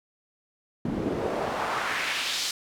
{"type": "noise with band-pass filter sweep", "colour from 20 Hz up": "pink", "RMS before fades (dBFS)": -29, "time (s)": [0.85, 2.51], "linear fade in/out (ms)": 2, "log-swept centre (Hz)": [200, 5200], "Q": 1.4, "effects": []}